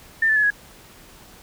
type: tone with pitch steps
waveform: sine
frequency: 1794 / 1751 / 1709 / 1668.1 Hz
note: A6 / A6 / G#6 / G#6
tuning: +33 / -9 / +49 / +7 cents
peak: -15 dBFS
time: 0.22-0.504 s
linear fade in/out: 5 ms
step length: 71 ms
effects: pink hiss -47 dBFS RMS until 1.42 s